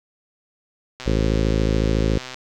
click train, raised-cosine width 0.2 ms, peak -16 dBFS, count 173, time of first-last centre 1-2.344 s, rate 128 Hz
harmonic tone, 53.9 Hz, A1, 35 cents flat, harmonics 1 / 2 / 3 / 4 / 5 / 6 / 7 / 8 / 9 / 10, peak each -21 / -24 / -26 / -27 / -28 / -29 / -29 / -30 / -31 / -31 dBFS, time 1.06-2.18 s, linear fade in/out 5 ms
effects none

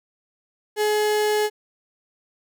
35% pulse tone, 422.9 Hz, G#4, 31 cents sharp, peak -17 dBFS, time 0.76-1.5 s, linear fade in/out 50 ms, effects none

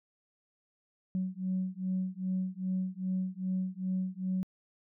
sine beating tone pair, 185 / 187.5 Hz, F#3 / F#3, 0 / +23 cents, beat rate 2.5 Hz, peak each -33 / -33 dBFS, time 1.15-4.43 s, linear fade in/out 0 ms, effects tanh soft clip ceiling -24 dBFS

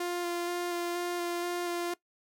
sawtooth tone with vibrato, 349.2 Hz, F4, in tune, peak -27 dBFS, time 0-1.94 s, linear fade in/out 5 ms, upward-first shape square, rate 2.1 Hz, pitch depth 11 cents each way, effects noise-tail reverb RT60 0.1 s tail -19 dB re dry

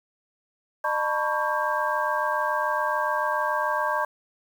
sine tone cluster, 606 / 897 / 984 / 1115 / 1596 Hz, D#5 / A5 / B5 / C#6 / G6, -46 / +33 / -7 / +10 / +31 cents, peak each -29 dBFS, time 0.84-4.05 s, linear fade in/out 5 ms, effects 8-bit

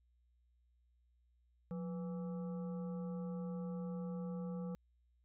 harmonic tone with a mistuned harmonic, 164.81 Hz, E3, in tune, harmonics 1 / 3 / 5 / 7 / 8, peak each -40 / -48 / -59 / -61 / -64 dBFS, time 1.71-4.75 s, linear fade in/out 0 ms, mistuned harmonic 1, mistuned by +140 cents, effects added 60 Hz sine -70 dBFS peak until 5.24 s

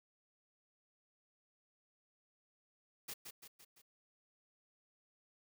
white noise with echo, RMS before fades -45 dBFS, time 3.08-3.14 s, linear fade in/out 10 ms, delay 170 ms, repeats 4, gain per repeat -5 dB, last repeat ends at 3.82 s, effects none

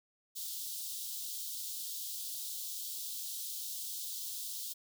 white high-pass noise, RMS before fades -41 dBFS, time 0.35-4.74 s, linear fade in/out 20 ms, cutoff 3300 Hz, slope 48 dB/octave, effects none

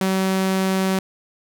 sawtooth tone, 190 Hz, F#3, 46 cents sharp, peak -14 dBFS, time 0.01-0.99 s, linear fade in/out 2 ms, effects none

